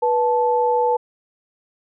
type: tone pair together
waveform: sine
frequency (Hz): 488.1 / 874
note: B4 / A5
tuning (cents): -20 / -12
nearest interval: minor seventh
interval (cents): 1008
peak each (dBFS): -18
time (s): 0.02-0.97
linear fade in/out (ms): 10
effects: none